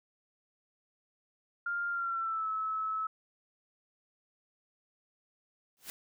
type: tone with pitch glide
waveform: sine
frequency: 1400 to 1298.7 Hz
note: F6 to E6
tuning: +4 to -26 cents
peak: -31 dBFS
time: 1.66-3.07 s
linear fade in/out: 5 ms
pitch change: -130 cents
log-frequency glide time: 1.9-2.49 s
type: noise with exponential growth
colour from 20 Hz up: white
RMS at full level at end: -39 dBFS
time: 5.77-5.9 s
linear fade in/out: 0 ms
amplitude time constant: 28 ms
effects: none